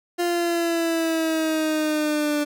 30% pulse exponential sweep, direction down, 350 to 293.7 Hz, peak -18 dBFS, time 0.18-2.45 s, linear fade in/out 20 ms, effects none

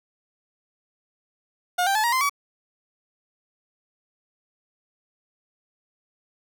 30% pulse tone with pitch steps, 717 / 786.4 / 862.6 / 946.1 / 1037.7 / 1138.2 Hz, F5 / G5 / A5 / A#5 / C6 / C#6, +45 / +5 / -35 / +25 / -15 / +45 cents, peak -17 dBFS, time 1.78-2.296 s, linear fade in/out 10 ms, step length 86 ms, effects none

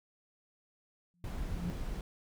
sine tone with exponential growth, 174.61 Hz, F3, in tune, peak -32 dBFS, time 1.14-1.7 s, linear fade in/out 0 ms, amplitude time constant 120 ms
brown noise, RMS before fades -38 dBFS, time 1.24-2.01 s, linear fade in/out 2 ms
effects none

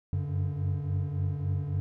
triangle tone cluster, 92.7 / 96.3 / 143.9 Hz, F#2 / G2 / D3, +4 / -30 / -35 cents, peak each -30 dBFS, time 0.13-1.8 s, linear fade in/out 0 ms, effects none

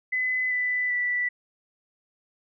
sine tone with pitch steps, 2016 / 1991.7 / 1967.7 Hz, B6 / B6 / B6, +35 / +14 / -7 cents, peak -23 dBFS, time 0.12-1.29 s, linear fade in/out 10 ms, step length 390 ms, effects none

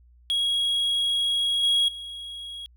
triangle tone with level steps, 3309 Hz, G#7, 7 cents flat, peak -20 / -17 / -33 dBFS, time 0.3-2.66 s, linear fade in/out 0 ms, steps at 1.63 / 1.88 s, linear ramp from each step 5 ms, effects added 60 Hz sine -52 dBFS peak until 2.76 s

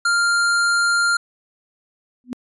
square tone, 1396.9 Hz, F6, in tune, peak -16 dBFS, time 0.05-1.17 s, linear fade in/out 5 ms
sine tone with exponential growth, 247.6 Hz, B3, 5 cents sharp, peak -20 dBFS, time 2.24-2.33 s, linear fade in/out 0 ms, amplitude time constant 19 ms
effects resampled to 24000 Hz

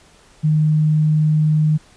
sine tone, 153.9 Hz, D#3, 19 cents flat, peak -12 dBFS, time 0.43-1.78 s, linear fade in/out 20 ms, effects pink hiss -50 dBFS RMS until 1.96 s + resampled to 22050 Hz

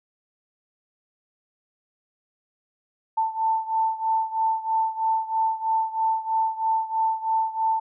sine beating tone pair, 888 / 891.1 Hz, A5 / A5, +16 / +22 cents, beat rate 3.1 Hz, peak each -23 / -26 dBFS, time 3.17-7.8 s, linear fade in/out 10 ms, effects none

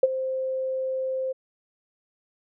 sine tone with ADSR envelope, 523.3 Hz, C5, in tune, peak -11 dBFS, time 0.03-1.33 s, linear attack 4 ms, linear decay 31 ms, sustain -14 dB, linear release 17 ms, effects none

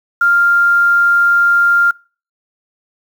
sine tone with quantisation, 1396.9 Hz, F6, in tune, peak -8 dBFS, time 0.21-1.91 s, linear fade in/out 5 ms, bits 6, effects noise-tail reverb RT60 0.4 s tail -26 dB re dry

